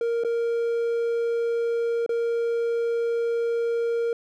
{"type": "tone with dropouts", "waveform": "triangle", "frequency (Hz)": 466.2, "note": "A#4", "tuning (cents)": 0, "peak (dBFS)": -20, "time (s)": [0.01, 4.13], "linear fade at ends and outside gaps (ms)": 2, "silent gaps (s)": [[0.237, 0.247], [2.063, 2.092]], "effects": []}